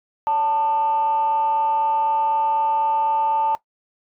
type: tone with frequency modulation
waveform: sine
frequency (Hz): 888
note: A5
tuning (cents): +16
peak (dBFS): -16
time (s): 0.27-3.55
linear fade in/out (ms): 0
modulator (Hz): 321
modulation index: 0.29
effects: noise-tail reverb RT60 0.1 s tail -17 dB re dry + tanh soft clip ceiling -12 dBFS